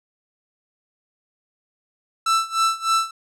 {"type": "tone with tremolo", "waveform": "45% pulse", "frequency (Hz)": 1328, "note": "E6", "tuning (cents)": 12, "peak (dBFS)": -15, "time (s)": [2.26, 3.11], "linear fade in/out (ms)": 5, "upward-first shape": "sine", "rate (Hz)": 3.3, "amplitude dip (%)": 90, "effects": ["low-pass 10000 Hz 12 dB/octave"]}